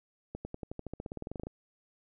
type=accelerating click train; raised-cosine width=2 ms; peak=-25 dBFS; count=19; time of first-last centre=0.35-1.469 s; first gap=100 ms; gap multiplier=0.94; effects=none